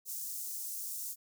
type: high-pass noise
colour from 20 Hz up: white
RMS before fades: -40 dBFS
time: 0.05-1.16 s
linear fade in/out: 50 ms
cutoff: 6000 Hz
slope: 24 dB/octave
effects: none